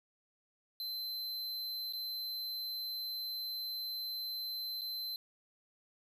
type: tone with dropouts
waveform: square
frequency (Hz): 4080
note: C8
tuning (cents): -44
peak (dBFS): -38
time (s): 0.8-5.16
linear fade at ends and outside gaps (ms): 1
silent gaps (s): 1.925-1.934 / 4.811-4.817
effects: none